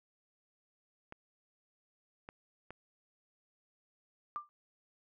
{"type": "clicks", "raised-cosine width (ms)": 0.5, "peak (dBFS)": -31, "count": 3, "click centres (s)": [1.124, 2.289, 2.706]}
{"type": "tone with exponential decay", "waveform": "sine", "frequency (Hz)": 1188, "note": "D6", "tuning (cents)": 20, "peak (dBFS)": -32, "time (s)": [4.36, 4.49], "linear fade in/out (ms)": 0, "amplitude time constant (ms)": 28}
{"effects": []}